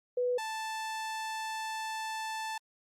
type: tone pair in turn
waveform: sine / sawtooth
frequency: 493.9 / 880 Hz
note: B4 / A5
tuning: 0 / 0 cents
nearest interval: minor seventh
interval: 1000 cents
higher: second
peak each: -27 / -31 dBFS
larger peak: first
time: 0.17-0.38 / 0.38-2.58 s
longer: second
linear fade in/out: 5 ms
effects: low-pass 10000 Hz 12 dB/octave + Opus 48 kbps